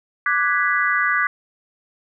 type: chord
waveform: sine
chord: G# half-diminished seventh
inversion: second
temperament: equal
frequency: 1174.7 / 1480 / 1661.2 / 1975.5 Hz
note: D6 / F#6 / G#6 / B6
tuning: 0 / 0 / 0 / 0 cents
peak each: -22 dBFS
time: 0.26-1.27 s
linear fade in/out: 2 ms
effects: none